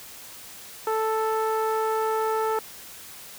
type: tone with low-pass filter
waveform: sawtooth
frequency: 440 Hz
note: A4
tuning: in tune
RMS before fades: -25 dBFS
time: 0.87-2.59 s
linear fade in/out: 2 ms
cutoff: 1200 Hz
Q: 2.2
effects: white hiss -43 dBFS RMS until 3.38 s